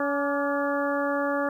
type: harmonic tone with a mistuned harmonic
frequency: 283.3 Hz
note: C#4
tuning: 38 cents sharp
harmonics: 1 / 2 / 3 / 4 / 5 / 6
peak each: -29 / -27 / -34 / -32 / -34 / -34 dBFS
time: 0-1.49 s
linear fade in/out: 2 ms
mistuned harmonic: 4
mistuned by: +43 cents
effects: 10-bit